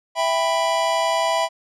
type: chord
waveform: square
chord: E minor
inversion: none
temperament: just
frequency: 659.3 / 791.1 / 988.9 Hz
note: E5 / G5 / B5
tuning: 0 / +16 / +2 cents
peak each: -22 / -26 / -23 dBFS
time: 0.15-1.49 s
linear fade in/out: 50 ms
effects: low-pass 8000 Hz 12 dB/octave